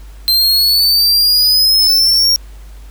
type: linear sweep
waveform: 45% pulse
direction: up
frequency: 4116 to 5588 Hz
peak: -8 dBFS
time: 0.28-2.36 s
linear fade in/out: 0 ms
effects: added 50 Hz sine -31 dBFS peak until 2.9 s + pink hiss -46 dBFS RMS until 2.9 s